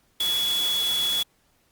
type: tone in noise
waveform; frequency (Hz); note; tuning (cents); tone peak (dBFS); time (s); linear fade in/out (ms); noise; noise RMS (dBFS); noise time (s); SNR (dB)
sine; 3384; G#7; +32; -22; 0.2-1.23; 5; white; -32; 0.2-1.23; +7
effects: pink hiss -65 dBFS RMS until 1.71 s + Opus 48 kbps